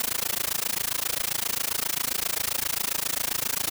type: noise with amplitude modulation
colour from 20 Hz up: white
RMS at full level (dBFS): -24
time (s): 0-3.7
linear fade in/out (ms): 2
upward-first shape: sine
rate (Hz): 27.5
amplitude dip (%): 100
effects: none